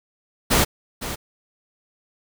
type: noise with echo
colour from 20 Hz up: pink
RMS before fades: -17 dBFS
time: 0.5-0.65 s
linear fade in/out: 20 ms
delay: 510 ms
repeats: 1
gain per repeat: -12 dB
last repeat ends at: 1.16 s
effects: none